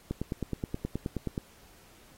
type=click train; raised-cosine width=3 ms; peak=-18 dBFS; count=13; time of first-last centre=0.11-1.378 s; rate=9.46 Hz; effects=pink hiss -58 dBFS RMS until 2.17 s + AAC 48 kbps